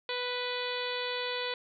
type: harmonic tone with a mistuned harmonic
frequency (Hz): 493.9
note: B4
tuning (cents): 0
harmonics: 1 / 2 / 3 / 4 / 5 / 6 / 7 / 8 / 9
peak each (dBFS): -36 / -40 / -42 / -41 / -41 / -44 / -40 / -41 / -45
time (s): 0.09-1.54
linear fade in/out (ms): 2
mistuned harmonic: 6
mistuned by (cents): +19
effects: none